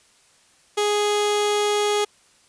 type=tone pair together; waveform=sawtooth; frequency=415.3 / 1661.2 Hz; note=G#4 / G#6; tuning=0 / 0 cents; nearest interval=2 octaves; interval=2400 cents; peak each=-15 / -24 dBFS; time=0.77-2.05 s; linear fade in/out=10 ms; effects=white hiss -57 dBFS RMS until 2.48 s + resampled to 22050 Hz